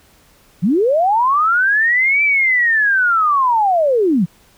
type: linear two-way sweep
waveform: sine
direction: up then down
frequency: 152.1 to 2343 to 152.1 Hz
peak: -11 dBFS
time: 0.62-4.26 s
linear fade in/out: 20 ms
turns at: 2.23 s
effects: pink hiss -51 dBFS RMS until 4.57 s